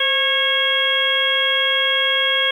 harmonic tone with a mistuned harmonic, 547 Hz, C#5, 23 cents flat, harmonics 1 / 2 / 3 / 4 / 5 / 6, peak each -25 / -28 / -22 / -23 / -28 / -18 dBFS, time 0-2.51 s, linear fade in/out 5 ms, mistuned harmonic 1, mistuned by -68 cents, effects 8-bit

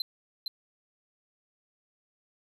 triangle tone with echo, 4090 Hz, C8, 40 cents flat, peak -27 dBFS, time 0-0.02 s, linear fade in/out 2 ms, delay 460 ms, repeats 1, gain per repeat -3 dB, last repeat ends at 0.48 s, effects none

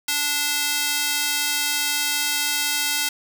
square tone with high-pass filter, 292.4 Hz, D4, 7 cents flat, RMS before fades -23 dBFS, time 0.08-3.09 s, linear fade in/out 5 ms, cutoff 2500 Hz, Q 0.56, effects none

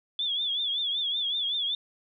sine tone with vibrato, 3430 Hz, A7, 45 cents flat, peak -26 dBFS, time 0.19-1.75 s, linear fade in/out 2 ms, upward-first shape triangle, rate 5.3 Hz, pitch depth 110 cents each way, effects none

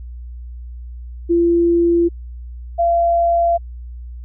sine tone pair in turn, 341.4 / 682.8 Hz, F4 / F5, -39 / -39 cents, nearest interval octave, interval 1200 cents, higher second, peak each -11 / -12 dBFS, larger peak first, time 1.29-2.09 / 2.78-3.58 s, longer neither, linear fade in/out 20 ms, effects added 60 Hz sine -29 dBFS peak until 4.24 s

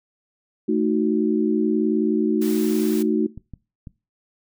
sine chord, D# diminished, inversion second, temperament equal, 220 / 311.1 / 370 Hz, A3 / D#4 / F#4, 0 / 0 / 0 cents, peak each -22 dBFS, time 0.68-3.27 s, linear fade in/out 10 ms
white noise, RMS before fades -36 dBFS, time 2.41-3.03 s, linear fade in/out 10 ms
clicks, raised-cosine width 5 ms, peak -24 dBFS, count 3, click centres 3.376 / 3.537 / 3.872 s
effects noise-tail reverb RT60 0.3 s tail -21 dB re dry

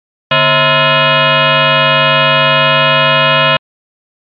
sine tone with frequency modulation, 932.3 Hz, A#5, in tune, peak -6 dBFS, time 0.31-3.57 s, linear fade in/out 5 ms, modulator 393 Hz, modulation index 6, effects MP3 64 kbps

